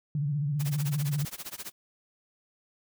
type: tone with vibrato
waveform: sine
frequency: 145.2 Hz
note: D3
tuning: 19 cents flat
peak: -26 dBFS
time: 0.15-1.25 s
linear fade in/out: 2 ms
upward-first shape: sine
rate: 15 Hz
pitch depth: 96 cents each way
type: noise with tremolo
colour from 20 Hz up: white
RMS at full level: -37 dBFS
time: 0.59-1.72 s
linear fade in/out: 20 ms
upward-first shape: sine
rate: 15 Hz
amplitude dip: 95%
effects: none